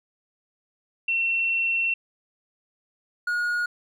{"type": "tone pair in turn", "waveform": ["sine", "triangle"], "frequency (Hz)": [2711, 1441.5], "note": ["E7", "F#6"], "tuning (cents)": [48, -46], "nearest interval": "major seventh", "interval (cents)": 1094, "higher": "first", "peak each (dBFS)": -21, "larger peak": "neither", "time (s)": [[1.08, 1.94], [3.27, 3.66]], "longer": "first", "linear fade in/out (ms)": 5, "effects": []}